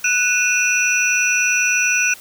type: tone cluster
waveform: sine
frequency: 1483 / 2463 / 2674 / 5870 Hz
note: F#6 / D#7 / E7 / F#8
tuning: +4 / -18 / +24 / -15 cents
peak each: -20 dBFS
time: 0.04-2.14 s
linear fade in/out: 5 ms
effects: white hiss -41 dBFS RMS until 2.2 s